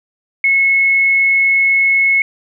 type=tone; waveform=sine; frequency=2186 Hz; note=C#7; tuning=25 cents flat; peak=-9 dBFS; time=0.44-2.22 s; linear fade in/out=2 ms; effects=none